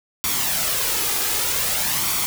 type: noise with flanger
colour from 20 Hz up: white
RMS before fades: -22 dBFS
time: 0.24-2.26 s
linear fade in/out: 0 ms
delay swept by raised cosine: 0.87 to 2.47 ms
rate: 0.53 Hz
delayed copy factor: +0.5
effects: none